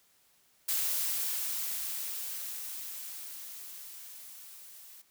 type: noise with level ramp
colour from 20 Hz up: blue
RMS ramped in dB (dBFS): -30 to -52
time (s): 0.68-5.02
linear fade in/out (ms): 10
effects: white hiss -67 dBFS RMS until 5.1 s